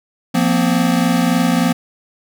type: chord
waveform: square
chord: F suspended fourth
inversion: none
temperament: equal with one note detuned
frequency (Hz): 174.61 / 233.1 / 256.5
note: F3 / Bb3 / C4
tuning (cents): 0 / 0 / -34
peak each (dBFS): -18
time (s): 0.34-1.73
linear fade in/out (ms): 10
effects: none